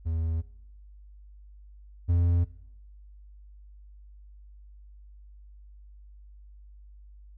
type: tone pair in turn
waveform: triangle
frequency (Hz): 81.4 / 86.24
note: E2 / F2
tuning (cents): -21 / -21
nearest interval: minor second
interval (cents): 100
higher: second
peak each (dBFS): -24 / -18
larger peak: second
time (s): 0.05-0.42 / 2.08-2.45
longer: neither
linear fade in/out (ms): 20
effects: noise-tail reverb RT60 0.8 s tail -20 dB re dry + added 50 Hz sine -47 dBFS peak until 7.37 s